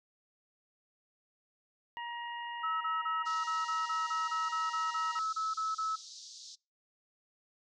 harmonic tone, 947 Hz, A#5, 27 cents sharp, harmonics 1 / 2 / 3, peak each -39 / -44 / -48 dBFS, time 1.97-5.19 s, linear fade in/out 0 ms
sine tone bursts, 1300 Hz, E6, 24 cents flat, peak -31 dBFS, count 16, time 2.63-5.96 s, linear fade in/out 10 ms, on 180 ms, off 30 ms
white band-pass noise, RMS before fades -50 dBFS, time 3.25-6.56 s, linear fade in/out 20 ms, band 3800 to 6400 Hz, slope 48 dB/octave
effects noise-tail reverb RT60 0.3 s tail -26 dB re dry

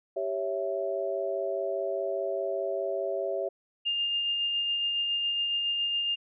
sine chord, C# diminished, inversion second, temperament equal, 392 / 554.4 / 659.3 Hz, G4 / C#5 / E5, 0 / 0 / 0 cents, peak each -33 / -32 / -32 dBFS, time 0.16-3.49 s, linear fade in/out 10 ms
sine tone with tremolo, 2812 Hz, F7, 11 cents sharp, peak -25 dBFS, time 3.85-6.16 s, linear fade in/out 20 ms, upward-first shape sine, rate 7.2 Hz, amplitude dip 25%
effects none

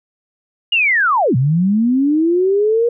sine linear two-way sweep, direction down then up, 2900 to 120 to 479.1 Hz, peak -11 dBFS, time 0.72-2.89 s, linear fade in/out 5 ms, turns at 1.36 s, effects none

